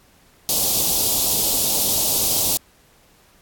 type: band-stop noise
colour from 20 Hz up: white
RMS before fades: -19 dBFS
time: 0.49-2.57 s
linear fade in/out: 0 ms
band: 850 to 3400 Hz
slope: 24 dB/octave
effects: pink hiss -55 dBFS RMS until 3.41 s + AAC 64 kbps